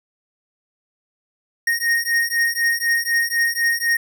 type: beating tone pair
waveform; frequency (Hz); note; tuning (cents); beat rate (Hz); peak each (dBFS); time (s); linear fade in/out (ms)
square; 1858 / 1862; A#6 / A#6; -6 / -2; 4; -21; 1.67-3.97; 5
effects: none